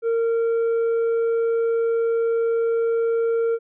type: tone with tanh clipping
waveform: sine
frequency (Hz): 459.7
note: A#4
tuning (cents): -24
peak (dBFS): -19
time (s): 0.02-3.59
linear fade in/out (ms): 50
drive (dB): 4
effects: none